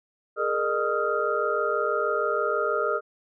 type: tone cluster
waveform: sine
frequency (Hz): 416.1 / 462.3 / 607 / 1256 / 1382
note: G#4 / A#4 / D#5 / D#6 / F6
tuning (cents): +3 / -14 / -43 / +16 / -19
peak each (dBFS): -29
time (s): 0.36-3.01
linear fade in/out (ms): 50
effects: none